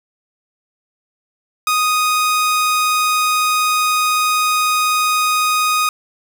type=tone; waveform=sawtooth; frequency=1244.5 Hz; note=D#6; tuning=in tune; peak=-10 dBFS; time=1.67-5.89 s; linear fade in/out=2 ms; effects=none